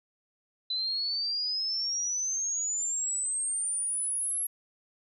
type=exponential sweep; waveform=sine; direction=up; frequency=4000 to 11310 Hz; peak=-28 dBFS; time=0.7-4.47 s; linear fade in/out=5 ms; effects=none